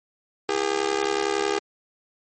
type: tone with amplitude modulation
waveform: sawtooth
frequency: 404.6 Hz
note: G#4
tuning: 45 cents flat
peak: -14 dBFS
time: 0.49-1.59 s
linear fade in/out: 2 ms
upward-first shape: sine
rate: 70.9 Hz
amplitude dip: 95%
effects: MP3 32 kbps